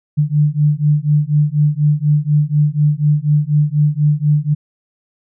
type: beating tone pair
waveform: sine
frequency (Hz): 146.83 / 150.93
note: D3 / D3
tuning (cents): 0 / +48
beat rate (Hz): 4.1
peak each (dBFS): -14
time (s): 0.17-4.55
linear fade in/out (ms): 20
effects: none